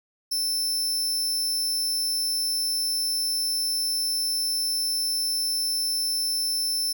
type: tone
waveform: sawtooth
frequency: 5320 Hz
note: E8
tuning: 15 cents sharp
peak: -21 dBFS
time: 0.31-6.93 s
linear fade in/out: 10 ms
effects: none